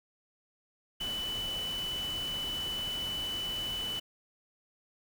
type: tone in noise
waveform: sine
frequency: 2985 Hz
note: F#7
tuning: 15 cents sharp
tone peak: -33 dBFS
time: 1-4 s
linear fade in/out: 10 ms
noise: pink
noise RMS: -43 dBFS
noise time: 1-4 s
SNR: +7 dB
effects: none